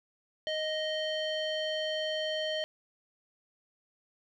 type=tone with low-pass filter; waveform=square; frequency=622.3 Hz; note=D#5; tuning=in tune; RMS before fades=-33 dBFS; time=0.47-2.64 s; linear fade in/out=0 ms; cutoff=3600 Hz; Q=8.9; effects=none